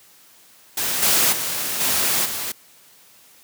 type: noise with level steps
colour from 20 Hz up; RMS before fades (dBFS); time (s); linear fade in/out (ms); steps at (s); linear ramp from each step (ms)
white; -23 / -17 / -25 / -20 / -27; 0.77-2.52; 5; 1.02 / 1.32 / 1.8 / 2.25; 10
effects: white hiss -51 dBFS RMS until 3.43 s + high-pass 100 Hz 12 dB/octave